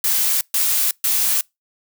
blue noise bursts, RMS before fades -18 dBFS, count 3, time 0.04-1.41 s, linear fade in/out 2 ms, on 370 ms, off 130 ms, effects noise-tail reverb RT60 0.2 s tail -26 dB re dry

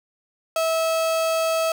35% pulse tone, 650 Hz, E5, 24 cents flat, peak -18 dBFS, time 0.56-1.72 s, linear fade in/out 2 ms, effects none

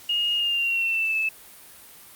sine tone with pitch glide, 2855 to 2618 Hz, F7 to E7, +37 to -13 cents, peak -21 dBFS, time 0.09-1.29 s, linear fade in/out 5 ms, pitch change -150 cents, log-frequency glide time 0.35-1.17 s, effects white hiss -47 dBFS RMS until 2.15 s + Opus 48 kbps

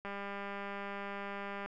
click train, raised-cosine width 0.5 ms, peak -27 dBFS, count 323, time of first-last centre 0.05-1.66 s, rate 200 Hz, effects none

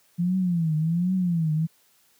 sine tone with vibrato, 170 Hz, F3, 46 cents flat, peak -20 dBFS, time 0.18-1.67 s, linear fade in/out 20 ms, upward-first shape triangle, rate 1.3 Hz, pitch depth 190 cents each way, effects white hiss -62 dBFS RMS until 2.19 s + high-pass 100 Hz 12 dB/octave

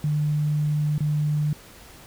sine tone with dropouts, 150 Hz, D3, 37 cents sharp, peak -20 dBFS, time 0.04-1.53 s, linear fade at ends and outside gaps 2 ms, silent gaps 0.981-1.005 s, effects pink hiss -47 dBFS RMS until 2.06 s

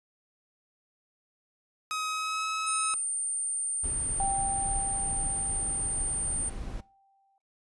sawtooth tone with pitch glide, 1267 to 1286.9 Hz, D#6 to E6, +31 to -42 cents, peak -26 dBFS, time 1.91-2.94 s, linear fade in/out 0 ms, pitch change +27 cents, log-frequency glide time 2.07-2.45 s
sine tone, 8930 Hz, C#9, 12 cents sharp, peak -28 dBFS, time 2.66-6.5 s, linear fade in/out 20 ms
brown noise, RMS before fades -37 dBFS, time 3.83-6.81 s, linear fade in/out 10 ms
sine tone with exponential decay, 784 Hz, G5, in tune, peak -27 dBFS, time 4.2-7.38 s, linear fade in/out 1 ms, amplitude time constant 690 ms
effects noise-tail reverb RT60 0.3 s tail -19 dB re dry + resampled to 24000 Hz

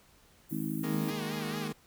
white high-pass noise, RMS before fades -47 dBFS, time 0.49-1.11 s, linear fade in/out 10 ms, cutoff 9900 Hz, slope 24 dB/octave
harmonic tone, 52.8 Hz, G#1, 29 cents sharp, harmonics 3 / 4 / 5 / 6, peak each -37 / -37 / -37 / -37 dBFS, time 0.51-1.11 s, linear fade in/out 10 ms
30% pulse chord, D# suspended fourth, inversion none, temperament equal, 155.56 / 207.7 / 233.1 Hz, D#3 / G#3 / A#3, 0 / 0 / 0 cents, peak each -36 dBFS, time 0.83-1.73 s, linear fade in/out 10 ms
5% pulse tone with vibrato, 390.4 Hz, G4, 7 cents flat, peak -29 dBFS, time 1.08-1.68 s, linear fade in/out 5 ms, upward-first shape sine, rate 4.5 Hz, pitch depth 130 cents each way
effects pink hiss -62 dBFS RMS until 1.86 s

